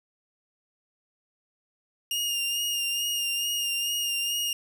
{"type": "tone with vibrato", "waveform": "sawtooth", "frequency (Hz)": 2827, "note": "F7", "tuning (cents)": 20, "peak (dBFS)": -23, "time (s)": [2.11, 4.53], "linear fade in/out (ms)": 2, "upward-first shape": "sine", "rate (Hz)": 2.3, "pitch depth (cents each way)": 27, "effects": []}